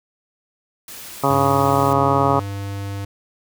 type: noise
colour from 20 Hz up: white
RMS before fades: -36 dBFS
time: 0.88-1.93 s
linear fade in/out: 2 ms
type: harmonic tone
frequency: 138.59 Hz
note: C#3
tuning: in tune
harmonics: 1 / 2 / 3 / 4 / 5 / 6 / 7 / 8 / 9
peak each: -23 / -23 / -23 / -23 / -23 / -23 / -23 / -23 / -23 dBFS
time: 1.23-2.4 s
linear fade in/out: 10 ms
type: tone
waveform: square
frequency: 99.5 Hz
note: G2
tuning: 26 cents sharp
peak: -26 dBFS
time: 1.3-3.05 s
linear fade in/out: 5 ms
effects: none